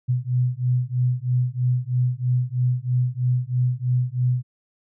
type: beating tone pair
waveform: sine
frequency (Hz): 123.47 / 126.57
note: B2 / B2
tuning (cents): 0 / +43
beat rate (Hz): 3.1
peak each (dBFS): -22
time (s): 0.08-4.43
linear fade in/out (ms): 20
effects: none